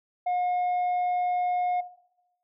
sine tone, 719 Hz, F#5, 50 cents flat, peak -21 dBFS, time 0.26-1.81 s, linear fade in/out 10 ms, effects noise-tail reverb RT60 0.9 s tail -18 dB re dry + tanh soft clip ceiling -23 dBFS

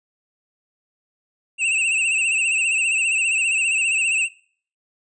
square tone with vibrato, 2661 Hz, E7, 16 cents sharp, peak -18 dBFS, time 1.58-4.29 s, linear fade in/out 50 ms, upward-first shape triangle, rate 15 Hz, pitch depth 93 cents each way, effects noise-tail reverb RT60 0.5 s tail -22 dB re dry + resampled to 22050 Hz

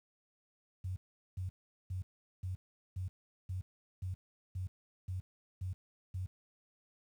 sine tone bursts, 92.5 Hz, F#2, in tune, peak -35 dBFS, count 11, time 0.84-6.26 s, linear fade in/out 5 ms, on 120 ms, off 410 ms, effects high-pass 60 Hz 12 dB/octave + 11-bit

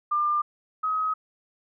sine tone pair in turn, 1197 / 1268.2 Hz, D6 / D#6, +33 / +33 cents, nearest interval minor second, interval 100 cents, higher second, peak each -21 / -23 dBFS, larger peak first, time 0.11-0.42 / 0.83-1.14 s, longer neither, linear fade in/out 10 ms, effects none

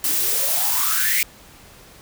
blue noise with high-pass filter sweep, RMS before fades -20 dBFS, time 0.04-1.23 s, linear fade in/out 2 ms, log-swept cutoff 260 to 2300 Hz, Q 9.7, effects pink hiss -46 dBFS RMS until 2.01 s

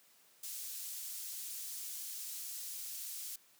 pink high-pass noise, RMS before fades -44 dBFS, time 0.43-3.36 s, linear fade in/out 5 ms, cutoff 6800 Hz, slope 12 dB/octave, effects white hiss -66 dBFS RMS until 3.59 s + high-pass 150 Hz 12 dB/octave

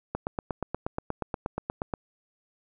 click train, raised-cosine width 1 ms, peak -15 dBFS, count 16, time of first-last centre 0.15-1.938 s, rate 8.39 Hz, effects none

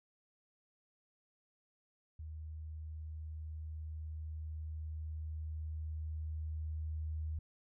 sine tone with level ramp, 78.1 Hz, D#2, 7 cents sharp, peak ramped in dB -43 to -36 dBFS, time 2.19-7.39 s, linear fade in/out 5 ms, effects none

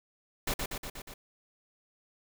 pink noise with echo, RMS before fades -31 dBFS, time 0.47-0.54 s, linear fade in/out 5 ms, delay 120 ms, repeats 5, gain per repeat -3 dB, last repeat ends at 1.14 s, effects none

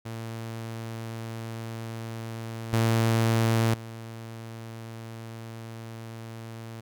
sawtooth tone with level steps, 113.6 Hz, A#2, 44 cents flat, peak -30 / -17 / -34 dBFS, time 0.05-6.81 s, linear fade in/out 10 ms, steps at 2.73 / 3.74 s, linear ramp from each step 2 ms, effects none

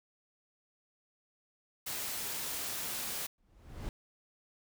white noise, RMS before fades -38 dBFS, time 1.86-3.27 s, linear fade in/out 10 ms
brown noise with exponential growth, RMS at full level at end -35 dBFS, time 3.38-3.89 s, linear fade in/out 1 ms, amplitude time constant 110 ms
effects none

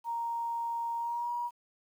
sine tone with pitch glide, 932.3 to 958 Hz, A#5 to A#5, 0 to +47 cents, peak -31 dBFS, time 0.04-1.51 s, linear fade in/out 50 ms, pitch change +47 cents, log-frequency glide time 0.98-1.31 s, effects 10-bit

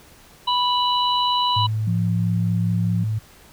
harmonic tone, 986 Hz, B5, 3 cents flat, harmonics 1 / 3 / 4, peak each -19 / -24 / -25 dBFS, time 0.47-1.67 s, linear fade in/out 10 ms
sine tone, 108.8 Hz, A2, 19 cents flat, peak -20 dBFS, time 1.56-3.19 s, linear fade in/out 10 ms
sine tone with pitch glide, 173 to 174.1 Hz, F3 to F3, -16 to -5 cents, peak -21 dBFS, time 1.87-3.04 s, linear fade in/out 5 ms, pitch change +11 cents, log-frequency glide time 2.11-2.87 s
effects pink hiss -49 dBFS RMS until 3.52 s

